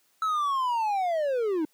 triangle linear sweep, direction down, 1317 to 296.3 Hz, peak -22 dBFS, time 0.22-1.65 s, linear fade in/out 2 ms, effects white hiss -67 dBFS RMS until 1.73 s + high-pass 150 Hz 12 dB/octave

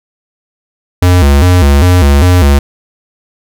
square tone with vibrato, 79.6 Hz, D#2, 40 cents sharp, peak -4 dBFS, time 1.02-2.59 s, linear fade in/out 5 ms, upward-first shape square, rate 2.5 Hz, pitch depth 210 cents each way, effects none

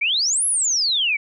sine exponential two-way sweep, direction up then down, 2217 to 11175 to 2217 Hz, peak -17 dBFS, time 0.01-1.17 s, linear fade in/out 10 ms, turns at 0.46 s, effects none

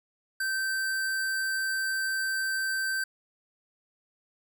square tone, 1554 Hz, G6, 16 cents flat, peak -28 dBFS, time 0.4-3.04 s, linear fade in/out 5 ms, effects none

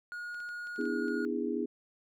triangle tone, 1440 Hz, F#6, 47 cents flat, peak -36 dBFS, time 0.12-1.25 s, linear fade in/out 0 ms
clicks, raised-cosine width 0.2 ms, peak -39 dBFS, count 8, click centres 0.345 / 0.403 / 0.49 / 0.671 / 0.761 / 0.812 / 0.855 / 1.082 s
sine chord, E dominant seventh, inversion second, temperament just, 247.2 / 296.7 / 329.6 / 412 Hz, B3 / D4 / E4 / G#4, +2 / +18 / 0 / -14 cents, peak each -35 / -37 / -36 / -35 dBFS, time 0.78-1.66 s, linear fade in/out 10 ms
effects none

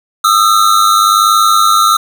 square tone pair together, 1230.9 / 1332 Hz, D#6 / E6, -19 / +18 cents, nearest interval minor second, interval 137 cents, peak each -10 dBFS, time 0.24-1.97 s, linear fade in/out 5 ms, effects none

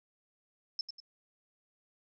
sine tone with echo, 5274 Hz, E8, in tune, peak -31 dBFS, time 0.79-0.81 s, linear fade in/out 2 ms, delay 96 ms, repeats 2, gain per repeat -8 dB, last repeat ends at 1.002 s, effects none

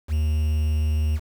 triangle tone with quantisation, 76.6 Hz, D#2, 27 cents flat, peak -17 dBFS, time 0.08-1.2 s, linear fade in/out 50 ms, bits 7, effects none

